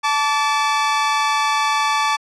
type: tone pair together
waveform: sawtooth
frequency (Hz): 875 / 1153.4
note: A5 / D6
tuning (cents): -10 / -32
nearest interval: perfect fourth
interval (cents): 478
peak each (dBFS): -15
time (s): 0.03-2.17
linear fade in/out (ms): 20
effects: low-pass 6000 Hz 12 dB/octave